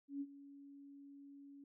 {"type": "tone with ADSR envelope", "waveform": "sine", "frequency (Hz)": 280.7, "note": "C#4", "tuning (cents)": 22, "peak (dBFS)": -38, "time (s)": [0.08, 1.64], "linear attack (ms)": 130, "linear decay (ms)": 48, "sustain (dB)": -16, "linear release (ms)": 3, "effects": []}